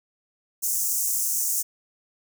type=high-pass noise; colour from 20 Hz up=pink; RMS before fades=-25 dBFS; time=0.62-1.63 s; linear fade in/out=20 ms; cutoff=6100 Hz; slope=48 dB/octave; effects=none